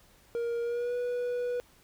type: tone with pitch glide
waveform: triangle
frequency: 469.8 to 488.9 Hz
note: A#4 to B4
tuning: +13 to -18 cents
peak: -27 dBFS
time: 0.35-1.6 s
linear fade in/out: 0 ms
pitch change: +69 cents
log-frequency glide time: 0.62-0.95 s
effects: pink hiss -61 dBFS RMS until 1.83 s